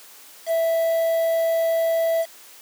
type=tone with quantisation; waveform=triangle; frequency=659.3 Hz; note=E5; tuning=in tune; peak=-16 dBFS; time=0.46-2.26 s; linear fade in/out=50 ms; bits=6; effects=white hiss -46 dBFS RMS until 2.61 s + high-pass 300 Hz 12 dB/octave